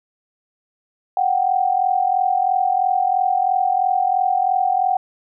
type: tone pair together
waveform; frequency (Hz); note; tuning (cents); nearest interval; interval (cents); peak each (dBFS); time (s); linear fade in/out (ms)
sine; 732 / 775; F#5 / G5; -19 / -20; minor second; 99; -18; 1.17-4.97; 2
effects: none